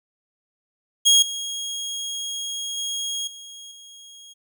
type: tone with level steps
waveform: 25% pulse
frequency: 3281 Hz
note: G#7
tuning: 22 cents flat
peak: -9 / -24 / -22 / -35 / -39 dBFS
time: 1.05-4.34 s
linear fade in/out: 20 ms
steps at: 1.22 / 2.77 / 3.27 / 3.71 s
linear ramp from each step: 5 ms
effects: none